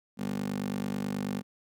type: tone with high-pass filter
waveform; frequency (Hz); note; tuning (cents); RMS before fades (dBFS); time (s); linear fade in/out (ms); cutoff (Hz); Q
15% pulse; 49.23; G1; +8; -33; 0.17-1.43; 50; 220; 3.6
effects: none